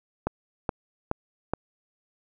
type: click train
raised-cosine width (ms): 1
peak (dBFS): -11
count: 4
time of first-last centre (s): 0.27-1.536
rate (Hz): 2.37
effects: none